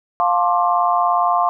sine chord, D minor seventh, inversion first, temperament just, 704.8 / 881 / 1057.2 / 1174.7 Hz, F5 / A5 / C6 / D6, +16 / +2 / +18 / 0 cents, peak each -17 / -23 / -18 / -22 dBFS, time 0.2-1.49 s, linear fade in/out 0 ms, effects none

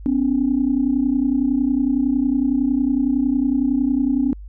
sine tone pair together, 252.7 / 283.6 Hz, B3 / C#4, +40 / +40 cents, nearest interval major second, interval 200 cents, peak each -18 dBFS, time 0.06-4.33 s, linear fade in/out 0 ms, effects tanh soft clip ceiling -8 dBFS + added 50 Hz sine -33 dBFS peak until 4.48 s

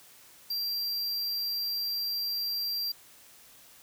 square tone, 4730 Hz, D8, 12 cents sharp, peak -30 dBFS, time 0.5-2.92 s, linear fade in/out 5 ms, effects white hiss -55 dBFS RMS until 3.82 s

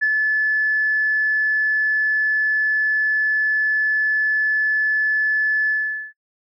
sine tone with ADSR envelope, 1730 Hz, A6, 30 cents flat, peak -13 dBFS, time 0.01-6.13 s, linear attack 21 ms, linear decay 49 ms, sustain -2 dB, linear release 440 ms, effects noise-tail reverb RT60 0.1 s tail -22 dB re dry + tanh soft clip ceiling -9 dBFS

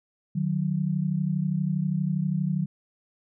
sine tone pair together, 152.56 / 185 Hz, D#3 / F#3, -34 / 0 cents, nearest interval minor third, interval 334 cents, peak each -26 dBFS, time 0.35-2.66 s, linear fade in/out 10 ms, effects none

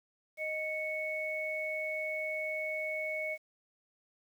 sine tone pair together, 622.3 / 2214 Hz, D#5 / C#7, 0 / -3 cents, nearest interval octave + minor seventh, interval 2197 cents, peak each -37 / -35 dBFS, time 0.37-3.38 s, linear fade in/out 50 ms, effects 10-bit

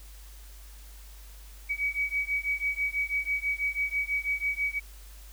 sine beating tone pair, 2266 / 2272.1 Hz, C#7 / C#7, +37 / +42 cents, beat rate 6.1 Hz, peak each -30 dBFS, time 1.69-4.8 s, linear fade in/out 20 ms, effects added 50 Hz sine -45 dBFS peak until 5.32 s + white hiss -54 dBFS RMS until 5.32 s

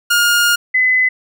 sawtooth / sine tone pair in turn, 1419 / 2020 Hz, F6 / B6, +27 / +39 cents, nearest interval tritone, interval 612 cents, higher second, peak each -7 / -10 dBFS, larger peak first, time 0.1-0.56 / 0.74-1.09 s, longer first, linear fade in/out 10 ms, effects none

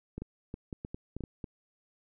clicks, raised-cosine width 3 ms, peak -25 dBFS, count 10, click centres 0.18 / 0.22 / 0.541 / 0.728 / 0.849 / 0.945 / 1.166 / 1.207 / 1.238 / 1.442 s, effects none

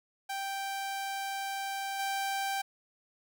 sawtooth tone with level steps, 784 Hz, G5, in tune, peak -30 / -27 dBFS, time 0.29-2.62 s, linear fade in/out 10 ms, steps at 1.99 s, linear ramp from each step 5 ms, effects none

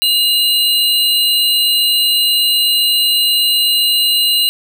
square tone pair together, 2847 / 4026 Hz, F7 / B7, +33 / +33 cents, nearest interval tritone, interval 600 cents, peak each -14 dBFS, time 0.02-4.49 s, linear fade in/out 0 ms, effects none

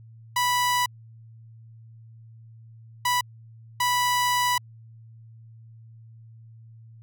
sawtooth tone bursts at uneven times, 985 Hz, B5, 5 cents flat, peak -17 dBFS, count 3, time 0.36-0.86 / 3.05-3.21 / 3.8-4.58 s, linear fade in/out 5 ms, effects added 113 Hz sine -45 dBFS peak until 7.02 s

